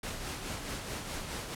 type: noise with tremolo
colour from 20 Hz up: pink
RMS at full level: -37 dBFS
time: 0.03-1.55 s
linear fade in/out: 5 ms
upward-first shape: sine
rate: 4.7 Hz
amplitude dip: 40%
effects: low-pass 11000 Hz 12 dB/octave